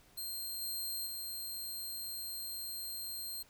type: tone with level steps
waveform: 10% pulse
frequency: 4186 Hz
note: C8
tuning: in tune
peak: -32 / -30 / -33 dBFS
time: 0.17-3.43 s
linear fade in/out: 10 ms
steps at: 0.61 / 1.06 s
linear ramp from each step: 10 ms
effects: pink hiss -64 dBFS RMS until 3.49 s